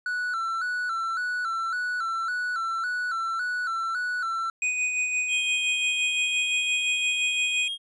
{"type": "tone with vibrato", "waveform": "triangle", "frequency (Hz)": 1407, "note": "F6", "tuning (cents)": 12, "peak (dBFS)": -24, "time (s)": [0.06, 4.5], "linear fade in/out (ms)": 2, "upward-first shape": "square", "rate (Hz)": 1.8, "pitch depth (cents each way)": 81}
{"type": "tone with tremolo", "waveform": "square", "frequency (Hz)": 2489, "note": "D#7", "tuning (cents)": 0, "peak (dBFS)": -23, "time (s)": [4.62, 7.68], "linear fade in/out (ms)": 2, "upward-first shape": "sine", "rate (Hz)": 5.8, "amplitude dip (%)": 40}
{"type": "tone with pitch glide", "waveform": "triangle", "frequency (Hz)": [3213, 3247], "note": ["G7", "G#7"], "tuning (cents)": [42, -40], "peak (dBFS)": -27, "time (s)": [5.28, 7.78], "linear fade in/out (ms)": 50, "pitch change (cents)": 18, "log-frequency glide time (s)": [5.62, 6.55]}
{"effects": ["resampled to 24000 Hz"]}